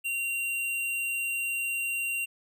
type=tone; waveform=square; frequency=2762 Hz; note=F7; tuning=20 cents flat; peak=-29 dBFS; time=0.04-2.26 s; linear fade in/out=20 ms; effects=none